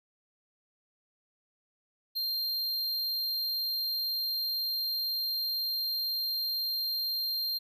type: tone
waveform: square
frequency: 4186 Hz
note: C8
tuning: in tune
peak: -30 dBFS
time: 2.15-7.59 s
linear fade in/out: 20 ms
effects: none